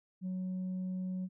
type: tone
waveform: sine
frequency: 185 Hz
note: F#3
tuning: in tune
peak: -32 dBFS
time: 0.21-1.29 s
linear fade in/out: 50 ms
effects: tanh soft clip ceiling -33 dBFS